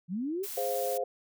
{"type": "linear sweep", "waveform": "sine", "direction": "up", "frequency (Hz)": [160.9, 418.6], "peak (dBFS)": -30, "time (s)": [0.08, 0.47], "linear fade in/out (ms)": 50}
{"type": "noise", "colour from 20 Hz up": "blue", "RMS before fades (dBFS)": -39, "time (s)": [0.43, 0.98], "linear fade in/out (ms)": 10}
{"type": "chord", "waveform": "sine", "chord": "F minor", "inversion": "first", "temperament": "equal", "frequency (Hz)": [415.3, 523.3, 698.5], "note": ["Ab4", "C5", "F5"], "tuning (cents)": [0, 0, 0], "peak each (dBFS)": [-36, -31, -34], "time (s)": [0.57, 1.04], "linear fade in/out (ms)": 5}
{"effects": []}